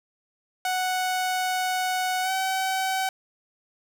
sawtooth tone with pitch glide, 740 to 760.8 Hz, F#5 to F#5, 0 to +48 cents, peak -20 dBFS, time 0.65-3.09 s, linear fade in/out 2 ms, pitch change +48 cents, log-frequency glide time 2.22-2.31 s, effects none

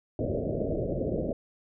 white low-pass noise, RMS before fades -30 dBFS, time 0.19-1.33 s, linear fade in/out 2 ms, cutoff 640 Hz, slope 96 dB/octave, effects none

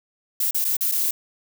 violet noise with dropouts, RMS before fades -22 dBFS, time 0.4-1.11 s, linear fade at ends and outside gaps 5 ms, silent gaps 0.51-0.545 / 0.645-0.649 / 0.768-0.808 / 0.916-0.92 s, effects none

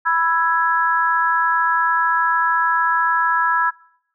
sine chord, E major, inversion second, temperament equal with one note detuned, 987.8 / 1325.4 / 1661.2 Hz, B5 / E6 / G#6, 0 / +9 / 0 cents, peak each -19 dBFS, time 0.05-3.71 s, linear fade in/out 20 ms, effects noise-tail reverb RT60 0.7 s tail -23 dB re dry

